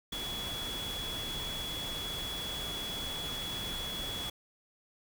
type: tone in noise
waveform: sine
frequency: 3375 Hz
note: G#7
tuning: 27 cents sharp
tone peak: -37 dBFS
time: 0.12-4.3 s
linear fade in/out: 5 ms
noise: pink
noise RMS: -41 dBFS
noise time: 0.12-4.3 s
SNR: +1 dB
effects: none